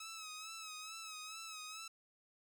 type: tone with vibrato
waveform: 10% pulse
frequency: 1287 Hz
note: E6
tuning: 42 cents flat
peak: -38 dBFS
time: 0-1.88 s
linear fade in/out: 5 ms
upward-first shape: sine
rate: 2.3 Hz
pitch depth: 55 cents each way
effects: none